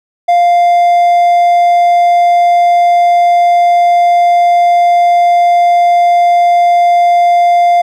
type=tone; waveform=triangle; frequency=698.5 Hz; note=F5; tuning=in tune; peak=-3 dBFS; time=0.28-7.82 s; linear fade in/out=10 ms; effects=none